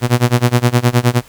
sawtooth tone with tremolo, 121.7 Hz, B2, 25 cents flat, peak -3 dBFS, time 0.01-1.22 s, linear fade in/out 50 ms, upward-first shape sine, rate 9.6 Hz, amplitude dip 95%, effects pink hiss -43 dBFS RMS until 1.28 s

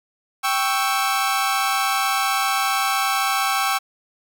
sawtooth chord, C# diminished, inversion second, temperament equal, 784 / 1108.7 / 1318.5 Hz, G5 / C#6 / E6, 0 / 0 / 0 cents, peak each -19 / -20 / -20 dBFS, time 0.43-3.79 s, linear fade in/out 20 ms, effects none

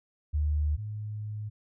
sine tone pair in turn, 75 / 106.07 Hz, D2 / G#2, +37 / +37 cents, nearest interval tritone, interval 600 cents, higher second, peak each -24 / -33 dBFS, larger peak first, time 0.33-0.77 / 0.77-1.5 s, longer second, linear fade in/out 20 ms, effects none

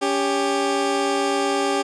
20% pulse tone pair together, 280.7 / 396.6 Hz, C#4 / G4, +22 / +20 cents, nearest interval tritone, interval 598 cents, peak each -19 / -16 dBFS, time 0.01-1.83 s, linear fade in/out 20 ms, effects resampled to 22050 Hz

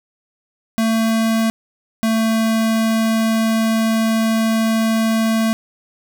square tone pair in turn, 224.2 / 223.3 Hz, A3 / A3, +33 / +26 cents, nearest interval unison, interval 7 cents, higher first, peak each -15 dBFS, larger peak neither, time 0.78-1.5 / 2.03-5.53 s, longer second, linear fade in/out 0 ms, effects none

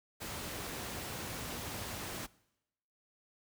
pink noise, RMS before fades -41 dBFS, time 0.2-2.27 s, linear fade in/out 20 ms, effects noise-tail reverb RT60 0.9 s tail -22 dB re dry + high-pass 60 Hz 12 dB/octave

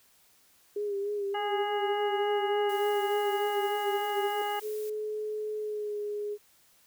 sine tone with vibrato, 406.1 Hz, G#4, 39 cents flat, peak -29 dBFS, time 0.76-4.42 s, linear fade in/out 5 ms, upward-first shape sine, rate 3.4 Hz, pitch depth 44 cents each way
harmonic tone, 412.6 Hz, G#4, 11 cents flat, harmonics 1 / 2 / 3 / 4 / 5 / 7, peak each -35 / -31 / -40 / -41 / -43 / -41 dBFS, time 1.34-4.6 s, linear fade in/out 10 ms
blue noise, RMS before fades -48 dBFS, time 2.69-4.9 s, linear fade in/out 5 ms
sine tone with pitch glide, 426.8 to 415.4 Hz, G#4 to G#4, +47 to 0 cents, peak -31 dBFS, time 4.61-6.38 s, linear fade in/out 50 ms, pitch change -47 cents, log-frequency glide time 5.59-5.97 s
effects white hiss -63 dBFS RMS until 6.86 s

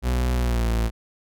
40% pulse tone with pitch glide, 61.74 to 56.62 Hz, B1 to A#1, 0 to -50 cents, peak -19 dBFS, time 0.02-0.91 s, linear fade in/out 50 ms, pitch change -150 cents, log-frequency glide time 0.35-0.71 s, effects none

